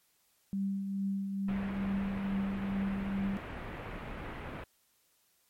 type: tone with tremolo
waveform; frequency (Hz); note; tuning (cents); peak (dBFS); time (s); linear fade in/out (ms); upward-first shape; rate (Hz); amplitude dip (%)
sine; 196; G3; 0; -29; 0.53-3.37; 0; triangle; 2.3; 45
type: low-pass noise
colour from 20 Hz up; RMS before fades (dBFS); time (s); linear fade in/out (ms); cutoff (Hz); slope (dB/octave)
pink; -42; 1.48-4.64; 5; 2500; 24
effects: white hiss -71 dBFS RMS until 5.49 s + MP3 64 kbps